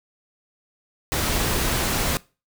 pink noise, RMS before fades -23 dBFS, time 1.12-2.17 s, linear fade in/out 0 ms, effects noise-tail reverb RT60 0.3 s tail -21 dB re dry

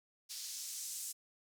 blue noise with band-pass filter sweep, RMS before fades -44 dBFS, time 0.29-1.13 s, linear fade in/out 20 ms, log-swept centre 4800 to 7600 Hz, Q 1.5, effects none

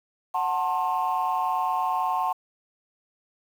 sine chord, F# diminished, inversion none, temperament just, 740 / 888 / 1065.6 Hz, F#5 / A5 / C6, 0 / +16 / +31 cents, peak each -26 dBFS, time 0.34-2.33 s, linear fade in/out 10 ms, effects tanh soft clip ceiling -17 dBFS + 8-bit

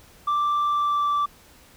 sine tone with pitch glide, 1174.7 to 1165.2 Hz, D6 to D6, 0 to -14 cents, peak -17 dBFS, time 0.27-1.26 s, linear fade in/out 10 ms, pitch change -14 cents, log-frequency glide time 0.66-1.1 s, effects tanh soft clip ceiling -19 dBFS + pink hiss -52 dBFS RMS until 1.76 s

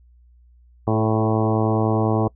harmonic tone with a mistuned harmonic, 110 Hz, A2, in tune, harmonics 1 / 2 / 3 / 4 / 5 / 6 / 7 / 8 / 9 / 10, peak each -21 / -24 / -24 / -25 / -29 / -28 / -28 / -34 / -32 / -34 dBFS, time 0.87-2.28 s, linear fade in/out 5 ms, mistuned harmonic 4, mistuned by -16 cents, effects noise-tail reverb RT60 0.1 s tail -25 dB re dry + added 60 Hz sine -49 dBFS peak until 2.35 s

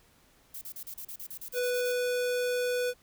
violet noise bursts, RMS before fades -41 dBFS, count 13, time 0.54-1.922 s, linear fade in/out 5 ms, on 74 ms, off 35 ms
square tone, 493.9 Hz, B4, in tune, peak -28 dBFS, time 1.53-2.94 s, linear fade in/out 50 ms
effects pink hiss -63 dBFS RMS until 3.02 s

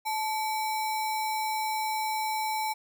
sine tone with sample-and-hold, 870 Hz, A5, 20 cents flat, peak -27 dBFS, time 0.05-2.74 s, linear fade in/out 20 ms, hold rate 3150 Hz, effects none

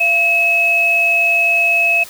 sine tone pair together, 683 / 2576 Hz, F5 / E7, -39 / -41 cents, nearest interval octave + major seventh, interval 2298 cents, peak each -21 / -11 dBFS, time 0-2.04 s, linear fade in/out 10 ms, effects white hiss -36 dBFS RMS until 2.09 s

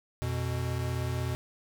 square tone pair together, 87.31 / 123.47 Hz, F2 / B2, 0 / 0 cents, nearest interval tritone, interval 600 cents, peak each -34 / -32 dBFS, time 0.22-1.35 s, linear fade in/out 0 ms, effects none

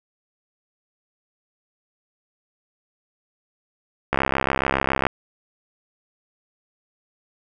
click train, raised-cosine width 0.5 ms, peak -4 dBFS, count 64, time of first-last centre 4.13-5.067 s, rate 67.2 Hz, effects none

